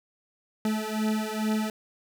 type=beating tone pair; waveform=40% pulse; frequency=215.2 / 217.5 Hz; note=A3 / A3; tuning=-38 / -20 cents; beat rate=2.3 Hz; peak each=-28 dBFS; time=0.65-1.7 s; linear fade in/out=2 ms; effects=none